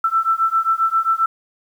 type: beating tone pair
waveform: sine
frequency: 1328 / 1335.5 Hz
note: E6 / E6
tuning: +12 / +22 cents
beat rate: 7.5 Hz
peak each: -18 dBFS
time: 0.04-1.26 s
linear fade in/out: 5 ms
effects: 8-bit